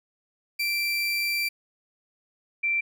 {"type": "tone pair in turn", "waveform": ["30% pulse", "sine"], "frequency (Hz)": [2349, 2349], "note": ["D7", "D7"], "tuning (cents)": [0, 0], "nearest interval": "unison", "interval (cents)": 0, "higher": "neither", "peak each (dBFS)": -22, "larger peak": "neither", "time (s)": [[0.59, 1.49], [2.63, 2.81]], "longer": "first", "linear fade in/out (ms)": 10, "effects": []}